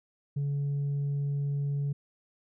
sine tone, 142 Hz, C#3, 42 cents sharp, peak -25 dBFS, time 0.36-1.93 s, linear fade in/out 10 ms, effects tanh soft clip ceiling -26 dBFS

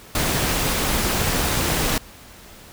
pink noise with amplitude modulation, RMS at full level -19 dBFS, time 0.15-1.98 s, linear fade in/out 2 ms, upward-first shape sine, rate 275 Hz, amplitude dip 50%, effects pink hiss -44 dBFS RMS until 2.72 s

